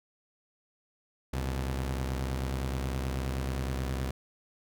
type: tone pair together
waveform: sawtooth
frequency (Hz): 66.47 / 123.47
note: C2 / B2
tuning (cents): +28 / 0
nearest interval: major seventh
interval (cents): 1072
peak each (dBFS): -27 / -34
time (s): 1.33-4.11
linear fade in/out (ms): 5
effects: none